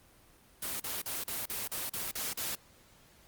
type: noise bursts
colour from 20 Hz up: white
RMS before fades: -36 dBFS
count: 9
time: 0.62-2.552 s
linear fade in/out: 5 ms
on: 180 ms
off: 39 ms
effects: pink hiss -61 dBFS RMS until 3.27 s + Opus 24 kbps